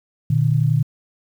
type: tone pair together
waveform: sine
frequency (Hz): 120 / 151.21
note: B2 / D#3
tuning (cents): -49 / -49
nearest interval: major third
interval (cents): 400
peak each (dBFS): -17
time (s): 0.3-0.83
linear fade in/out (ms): 5
effects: 8-bit